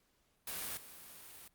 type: noise with level steps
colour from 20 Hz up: white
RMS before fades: -41 / -53 dBFS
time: 0.47-1.48 s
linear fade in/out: 5 ms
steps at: 0.77 s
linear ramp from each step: 2 ms
effects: pink hiss -75 dBFS RMS until 1.54 s + Opus 48 kbps